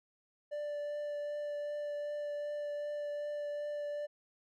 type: tone with vibrato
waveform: triangle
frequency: 587.3 Hz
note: D5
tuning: in tune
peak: -34 dBFS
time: 0.51-4.07 s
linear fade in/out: 20 ms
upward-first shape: triangle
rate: 2.6 Hz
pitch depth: 11 cents each way
effects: none